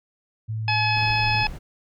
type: tone with pitch glide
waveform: sine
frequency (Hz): 110 to 110.7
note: A2 to A2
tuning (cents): 0 to +11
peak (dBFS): -25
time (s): 0.48-1.44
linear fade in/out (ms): 20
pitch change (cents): +11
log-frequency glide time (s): 0.72-1.29
type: harmonic tone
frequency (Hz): 852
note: G#5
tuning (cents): +44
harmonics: 1 / 2 / 3 / 4 / 5 / 6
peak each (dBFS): -24 / -30 / -23 / -33 / -36 / -29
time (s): 0.68-1.47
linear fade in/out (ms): 2
type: noise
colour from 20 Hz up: brown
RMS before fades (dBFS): -34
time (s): 0.95-1.59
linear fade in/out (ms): 20
effects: none